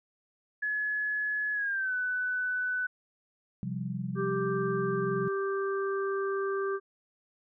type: tone with pitch glide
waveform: sine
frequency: 1700 to 1497.1 Hz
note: G#6 to F#6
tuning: +40 to +20 cents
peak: -28 dBFS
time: 0.62-2.87 s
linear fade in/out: 10 ms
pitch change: -220 cents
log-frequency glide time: 1.53-1.94 s
type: chord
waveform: sine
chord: C suspended fourth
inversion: none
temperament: equal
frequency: 130.81 / 174.61 / 196 Hz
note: C3 / F3 / G3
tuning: 0 / 0 / 0 cents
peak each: -36 dBFS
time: 3.63-5.28 s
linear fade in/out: 0 ms
type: harmonic tone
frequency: 392 Hz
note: G4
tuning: in tune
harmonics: 1 / 3 / 4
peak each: -29 / -36 / -39 dBFS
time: 4.15-6.8 s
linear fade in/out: 50 ms
effects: none